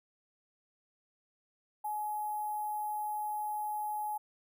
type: tone with sample-and-hold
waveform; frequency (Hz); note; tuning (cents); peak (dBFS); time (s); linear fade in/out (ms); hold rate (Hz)
sine; 844; G#5; +28; -33; 1.84-4.18; 10; 11025
effects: none